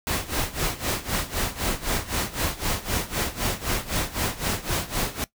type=noise with tremolo; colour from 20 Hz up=pink; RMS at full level=-24 dBFS; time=0.07-5.24 s; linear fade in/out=0 ms; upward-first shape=sine; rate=3.9 Hz; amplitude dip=85%; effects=noise-tail reverb RT60 0.1 s tail -18 dB re dry